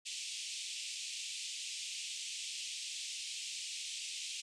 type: band-pass noise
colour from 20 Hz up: pink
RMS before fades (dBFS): -43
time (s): 0.05-4.42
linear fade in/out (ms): 20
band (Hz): 2500 to 8700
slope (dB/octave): 48
effects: none